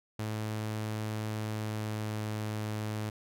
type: tone with pitch glide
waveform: sawtooth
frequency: 108.2 to 107.27 Hz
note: A2 to A2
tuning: -29 to -44 cents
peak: -29 dBFS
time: 0.19-3.1 s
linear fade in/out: 5 ms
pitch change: -15 cents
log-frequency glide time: 1.37-2.29 s
effects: none